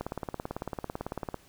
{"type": "click train", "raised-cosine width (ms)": 1, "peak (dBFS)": -19, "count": 25, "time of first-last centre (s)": [0.01, 1.343], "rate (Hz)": 18, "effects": ["pink hiss -59 dBFS RMS until 1.48 s"]}